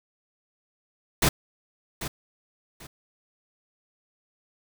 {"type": "noise with echo", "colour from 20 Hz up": "pink", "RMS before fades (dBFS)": -20, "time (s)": [1.22, 1.29], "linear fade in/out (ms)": 5, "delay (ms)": 790, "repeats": 2, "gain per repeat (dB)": -12, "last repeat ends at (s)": 2.87, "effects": []}